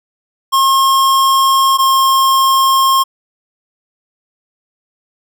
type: tone pair in turn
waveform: square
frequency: 1075 / 1070.7 Hz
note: C6 / C6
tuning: +47 / +40 cents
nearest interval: unison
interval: 7 cents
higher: first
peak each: -9 dBFS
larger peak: neither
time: 0.52-1.78 / 1.78-3.04 s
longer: neither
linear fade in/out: 20 ms
effects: none